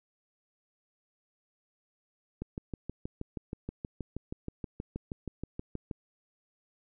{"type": "click train", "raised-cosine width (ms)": 3, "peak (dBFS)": -23, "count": 23, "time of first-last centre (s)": [2.42, 5.912], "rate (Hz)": 6.3, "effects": []}